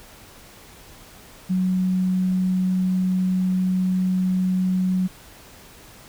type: tone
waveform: sine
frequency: 185 Hz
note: F#3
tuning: in tune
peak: -18 dBFS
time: 1.49-5.08 s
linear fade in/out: 20 ms
effects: pink hiss -46 dBFS RMS until 6.08 s